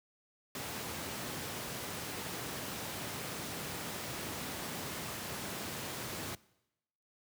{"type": "high-pass noise", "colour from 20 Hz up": "pink", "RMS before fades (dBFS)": -41, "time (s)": [0.55, 6.35], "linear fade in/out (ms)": 2, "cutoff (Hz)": 100, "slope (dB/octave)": 12, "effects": ["noise-tail reverb RT60 0.9 s tail -22 dB re dry", "high-pass 60 Hz 12 dB/octave"]}